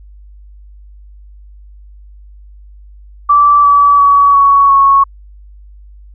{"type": "tone with pitch steps", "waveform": "sine", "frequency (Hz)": [1162, 1147.3, 1132.8, 1118.5, 1104.4], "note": ["D6", "D6", "C#6", "C#6", "C#6"], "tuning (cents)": [-19, -41, 37, 15, -7], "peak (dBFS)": -4, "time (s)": [3.29, 5.04], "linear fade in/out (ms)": 10, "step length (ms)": 350, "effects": ["added 50 Hz sine -34 dBFS peak until 6.14 s"]}